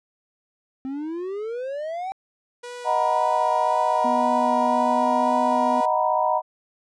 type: exponential sweep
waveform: triangle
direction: up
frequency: 260 to 784 Hz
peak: -25 dBFS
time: 0.85-2.12 s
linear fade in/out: 0 ms
type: tone with vibrato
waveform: sawtooth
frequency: 483.7 Hz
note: B4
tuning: 36 cents flat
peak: -30 dBFS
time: 2.63-5.86 s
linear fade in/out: 10 ms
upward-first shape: sine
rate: 1.9 Hz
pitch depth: 22 cents each way
type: chord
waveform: sine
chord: B major seventh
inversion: first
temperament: equal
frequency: 622.3 / 740 / 932.3 / 987.8 Hz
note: D#5 / F#5 / A#5 / B5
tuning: 0 / 0 / 0 / 0 cents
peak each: -24 dBFS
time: 2.84-6.42 s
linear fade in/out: 50 ms
type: tone with pitch glide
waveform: sine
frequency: 246 to 249.9 Hz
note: B3 to B3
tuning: -7 to +21 cents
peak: -25 dBFS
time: 4.04-5.81 s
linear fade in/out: 10 ms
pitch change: +28 cents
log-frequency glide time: 4.96-5.04 s
effects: resampled to 22050 Hz